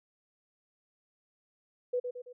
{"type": "tone with echo", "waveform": "sine", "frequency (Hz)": 493.9, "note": "B4", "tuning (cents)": 0, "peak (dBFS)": -27, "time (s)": [1.93, 2], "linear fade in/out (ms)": 10, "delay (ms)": 110, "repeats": 3, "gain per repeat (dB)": -6, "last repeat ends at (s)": 2.33, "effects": []}